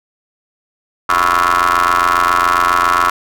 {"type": "ring-modulated tone", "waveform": "25% pulse", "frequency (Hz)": 87.31, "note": "F2", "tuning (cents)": 0, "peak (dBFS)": -4, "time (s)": [1.09, 3.1], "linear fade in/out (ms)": 5, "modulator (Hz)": 1210, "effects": []}